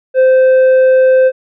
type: tone with tanh clipping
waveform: sine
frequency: 519 Hz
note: C5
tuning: 14 cents flat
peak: -6 dBFS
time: 0.14-1.32 s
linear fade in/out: 50 ms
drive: 5 dB
effects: none